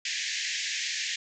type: band-pass noise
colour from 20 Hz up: pink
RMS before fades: -32 dBFS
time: 0.05-1.16 s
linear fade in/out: 5 ms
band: 1700 to 7300 Hz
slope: 96 dB/octave
effects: none